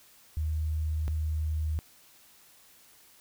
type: tone pair in turn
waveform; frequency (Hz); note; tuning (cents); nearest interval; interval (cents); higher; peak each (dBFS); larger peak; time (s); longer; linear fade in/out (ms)
sine; 77.78 / 77.78; D#2 / D#2; 0 / 0; unison; 0; neither; -27; neither; 0.37-1.08 / 1.08-1.79; neither; 0
effects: white hiss -58 dBFS RMS until 3.2 s